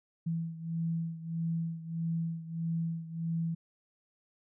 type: beating tone pair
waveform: sine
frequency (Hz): 164.81 / 166.41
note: E3 / E3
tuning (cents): 0 / +17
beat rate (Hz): 1.6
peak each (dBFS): -33 / -37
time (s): 0.26-3.55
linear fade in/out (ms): 10
effects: none